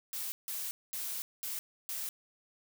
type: noise bursts at uneven times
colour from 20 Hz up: blue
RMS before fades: -38 dBFS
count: 5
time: 0.13-0.32 / 0.48-0.71 / 0.93-1.22 / 1.43-1.59 / 1.89-2.09 s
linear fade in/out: 0 ms
effects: none